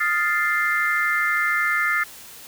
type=chord; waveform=sine; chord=F dominant seventh; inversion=third; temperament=equal; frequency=1244.5 / 1396.9 / 1760 / 2093 Hz; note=Eb6 / F6 / A6 / C7; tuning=0 / 0 / 0 / 0 cents; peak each=-27 / -25 / -23 / -23 dBFS; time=0-2.04 s; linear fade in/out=10 ms; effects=white hiss -42 dBFS RMS until 2.47 s